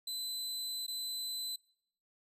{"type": "tone with dropouts", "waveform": "sawtooth", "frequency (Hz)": 4025, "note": "B7", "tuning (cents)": 32, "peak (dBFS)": -34, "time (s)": [0.07, 1.56], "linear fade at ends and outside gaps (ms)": 5, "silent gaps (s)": [0.866, 0.879], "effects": ["noise-tail reverb RT60 0.7 s tail -25 dB re dry", "resampled to 32000 Hz"]}